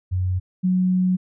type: tone pair in turn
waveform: sine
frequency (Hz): 91.9 / 183.8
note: F#2 / F#3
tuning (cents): -11 / -11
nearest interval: octave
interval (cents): 1200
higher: second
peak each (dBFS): -19 / -16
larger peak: second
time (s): 0.11-0.4 / 0.63-1.17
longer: second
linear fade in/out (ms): 20
effects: none